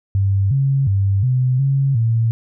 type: tone with pitch steps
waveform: sine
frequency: 98 / 136.7 / 98.3 / 127.5 / 137 / 114.2 Hz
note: G2 / C#3 / G2 / C3 / C#3 / A#2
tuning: 0 / -24 / +5 / -44 / -20 / -35 cents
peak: -13 dBFS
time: 0.15-2.31 s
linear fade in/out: 0 ms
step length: 360 ms
effects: none